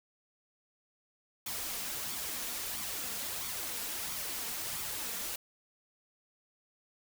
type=noise with flanger; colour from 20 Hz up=white; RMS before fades=-38 dBFS; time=1.46-5.36 s; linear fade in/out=5 ms; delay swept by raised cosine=0.87 to 4.37 ms; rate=1.5 Hz; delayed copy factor=+0.5; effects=none